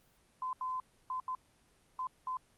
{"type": "tone bursts at uneven times", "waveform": "sine", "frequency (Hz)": 1024, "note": "C6", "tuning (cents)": -38, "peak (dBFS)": -34, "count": 6, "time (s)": [[0.42, 0.53], [0.61, 0.8], [1.1, 1.2], [1.28, 1.35], [1.99, 2.07], [2.27, 2.37]], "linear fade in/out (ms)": 2, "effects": ["pink hiss -68 dBFS RMS until 2.57 s", "Opus 24 kbps"]}